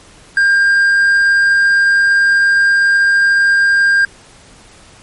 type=tone; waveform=triangle; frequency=1601 Hz; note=G6; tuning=36 cents sharp; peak=-6 dBFS; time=0.37-4.05 s; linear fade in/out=2 ms; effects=pink hiss -42 dBFS RMS until 5.02 s + MP3 48 kbps